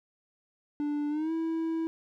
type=tone with pitch glide; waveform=triangle; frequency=293.7 to 325.9 Hz; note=D4 to E4; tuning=0 to -20 cents; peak=-26 dBFS; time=0.8-1.87 s; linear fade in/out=0 ms; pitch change=+180 cents; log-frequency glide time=1.09-1.32 s; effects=none